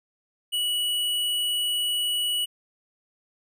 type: tone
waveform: square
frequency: 2937 Hz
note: F#7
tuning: 13 cents flat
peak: -24 dBFS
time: 0.52-2.46 s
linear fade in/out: 20 ms
effects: none